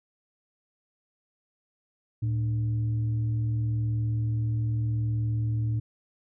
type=tone with frequency modulation; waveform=sine; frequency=112.4 Hz; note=A2; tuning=37 cents sharp; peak=-24 dBFS; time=2.22-5.8 s; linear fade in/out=10 ms; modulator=184 Hz; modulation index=0.3; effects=none